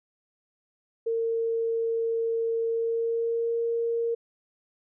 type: tone with pitch glide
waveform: sine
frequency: 456.9 to 464.1 Hz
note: A#4 to A#4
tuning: -35 to -8 cents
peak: -24 dBFS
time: 1.06-4.15 s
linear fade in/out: 10 ms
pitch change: +27 cents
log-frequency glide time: 2.66-3.57 s
effects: none